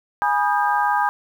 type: tone cluster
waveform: sine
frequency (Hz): 828 / 974 / 1231 / 1593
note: G#5 / B5 / D#6 / G6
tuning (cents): -5 / -24 / -19 / +27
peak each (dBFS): -20 / -22 / -24 / -24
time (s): 0.22-1.09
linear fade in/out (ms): 0
effects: 8-bit